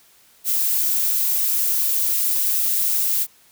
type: noise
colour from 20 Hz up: violet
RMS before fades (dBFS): -20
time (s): 0.44-3.27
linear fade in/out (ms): 50
effects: white hiss -54 dBFS RMS until 3.51 s